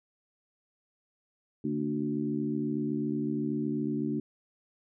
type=harmonic tone with a mistuned harmonic; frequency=73.5 Hz; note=D2; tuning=2 cents sharp; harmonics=2 / 3 / 4 / 5; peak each=-37 / -32 / -32 / -37 dBFS; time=1.64-4.2 s; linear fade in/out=5 ms; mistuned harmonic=3; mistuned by=+42 cents; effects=none